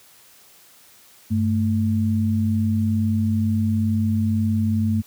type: tone pair together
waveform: sine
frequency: 98.13 / 220.3 Hz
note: G2 / A3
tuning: +2 / +2 cents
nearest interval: octave + major second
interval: 1400 cents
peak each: -20 dBFS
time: 1.3-5.02 s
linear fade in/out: 20 ms
effects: white hiss -51 dBFS RMS until 5.06 s + high-pass 60 Hz 12 dB/octave